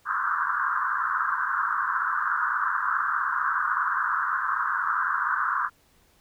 white band-pass noise, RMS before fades -26 dBFS, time 0.05-5.7 s, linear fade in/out 50 ms, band 1000 to 1600 Hz, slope 96 dB/octave, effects pink hiss -62 dBFS RMS until 6.2 s

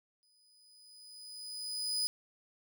35% pulse tone with exponential growth, 4978 Hz, D#8, in tune, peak -28 dBFS, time 0.23-2.07 s, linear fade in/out 0 ms, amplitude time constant 400 ms, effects none

